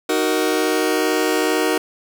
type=chord; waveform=sawtooth; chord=D# minor; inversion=none; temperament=just; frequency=311.1 / 373.4 / 466.7 Hz; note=D#4 / F#4 / A#4; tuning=0 / +16 / +2 cents; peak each=-17 dBFS; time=0.09-1.78 s; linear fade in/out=5 ms; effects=none